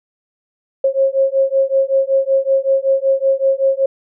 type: beating tone pair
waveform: sine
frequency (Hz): 537 / 542.3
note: C5 / C#5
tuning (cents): +45 / -38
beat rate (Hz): 5.3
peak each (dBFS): -15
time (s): 0.84-3.86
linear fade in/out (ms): 5
effects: none